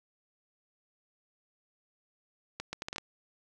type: accelerating click train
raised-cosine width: 0.2 ms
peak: -19 dBFS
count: 7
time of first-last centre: 2.6-2.982 s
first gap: 130 ms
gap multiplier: 0.7
effects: none